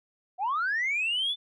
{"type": "linear sweep", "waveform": "sine", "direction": "up", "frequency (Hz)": [698.5, 3536], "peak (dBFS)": -24, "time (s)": [0.38, 1.36], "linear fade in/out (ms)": 50, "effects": ["tanh soft clip ceiling -22 dBFS"]}